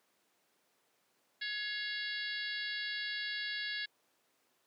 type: harmonic tone with a mistuned harmonic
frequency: 560 Hz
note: C#5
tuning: 18 cents sharp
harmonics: 3 / 4 / 5 / 6 / 7 / 8 / 9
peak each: -39 / -45 / -47 / -45 / -44 / -45 / -52 dBFS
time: 1.41-3.86 s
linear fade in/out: 10 ms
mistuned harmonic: 4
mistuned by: -69 cents
effects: pink hiss -74 dBFS RMS until 4.66 s + high-pass 300 Hz 12 dB/octave